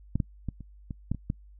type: clicks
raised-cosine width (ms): 5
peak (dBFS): -14 / -14 / -19 / -30 / -23 / -15 / -24 / -16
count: 8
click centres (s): 0.156 / 0.202 / 0.487 / 0.607 / 0.908 / 1.116 / 1.147 / 1.301
effects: noise-tail reverb RT60 0.1 s tail -25 dB re dry + added 50 Hz sine -49 dBFS peak until 1.59 s